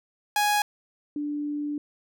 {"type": "tone pair in turn", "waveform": ["sawtooth", "sine"], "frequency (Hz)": [830.6, 293.7], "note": ["G#5", "D4"], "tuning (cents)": [0, 0], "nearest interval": "octave + tritone", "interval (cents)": 1800, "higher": "first", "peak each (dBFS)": [-17, -27], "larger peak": "first", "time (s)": [[0.36, 0.62], [1.16, 1.78]], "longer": "second", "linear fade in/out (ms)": 2, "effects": []}